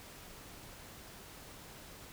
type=silence; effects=pink hiss -52 dBFS RMS until 2.12 s